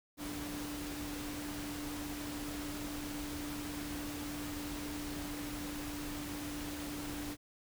sine tone in noise, 293.7 Hz, D4, in tune, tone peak -41 dBFS, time 0.17-7.37 s, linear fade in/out 50 ms, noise pink, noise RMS -44 dBFS, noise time 0.17-7.37 s, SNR 0 dB, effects none

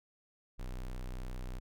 square tone, 31.35 Hz, B0, 27 cents sharp, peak -39 dBFS, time 0.58-1.6 s, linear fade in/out 20 ms, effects none

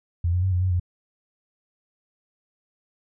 sine tone with pitch steps, 85.8 / 89.8 / 94.6 / 89.6 / 92.9 / 88.7 Hz, F2 / F2 / F#2 / F2 / F#2 / F2, -30 / +49 / +39 / +45 / +7 / +27 cents, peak -19 dBFS, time 0.24-0.798 s, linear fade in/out 5 ms, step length 93 ms, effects none

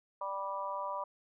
harmonic tone, 196 Hz, G3, in tune, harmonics 3 / 4 / 5 / 6, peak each -41 / -47 / -37 / -42 dBFS, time 0.21-1.04 s, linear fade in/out 5 ms, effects none

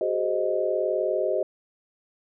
sine chord, Ab dominant seventh, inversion third, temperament equal with one note detuned, 375.4 / 415.3 / 523.3 / 622.3 Hz, Gb4 / Ab4 / C5 / Eb5, +25 / 0 / 0 / 0 cents, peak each -28 / -30 / -28 / -26 dBFS, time 0.01-1.43 s, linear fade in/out 2 ms, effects none

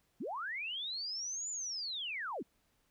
sine linear two-way sweep, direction up then down, 164.81 to 7130 to 164.81 Hz, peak -37 dBFS, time 0.2-2.43 s, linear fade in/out 10 ms, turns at 1.5 s, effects pink hiss -75 dBFS RMS until 2.9 s

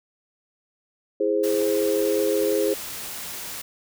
sine chord, E augmented, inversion none, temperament equal, 329.6 / 415.3 / 523.3 Hz, E4 / G#4 / B#4, 0 / 0 / 0 cents, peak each -26 / -22 / -24 dBFS, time 1.2-2.74 s, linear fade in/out 5 ms
white noise, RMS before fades -34 dBFS, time 1.43-3.62 s, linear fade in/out 10 ms
effects none

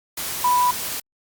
sine tone in noise, 987.8 Hz, B5, in tune, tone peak -15 dBFS, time 0.44-0.71 s, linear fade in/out 5 ms, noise white, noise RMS -28 dBFS, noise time 0.17-1 s, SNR +10 dB, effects Opus 48 kbps

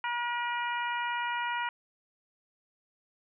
harmonic tone with a mistuned harmonic, 478.8 Hz, A#4, 46 cents sharp, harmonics 2 / 3 / 4 / 5 / 6, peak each -32 / -36 / -38 / -40 / -42 dBFS, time 0.04-1.69 s, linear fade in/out 2 ms, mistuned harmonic 6, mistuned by +15 cents, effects none

